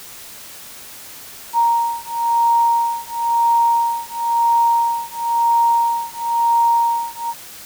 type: beating tone pair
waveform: sine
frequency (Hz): 932.3 / 933.28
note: A#5 / A#5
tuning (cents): 0 / +2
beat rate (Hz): 0.98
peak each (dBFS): -17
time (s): 1.53-7.34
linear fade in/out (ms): 50
effects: white hiss -37 dBFS RMS until 7.65 s